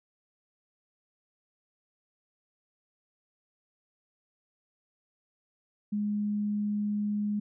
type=tone; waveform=sine; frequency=207.7 Hz; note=G#3; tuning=in tune; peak=-27 dBFS; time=5.92-7.4 s; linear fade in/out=10 ms; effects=none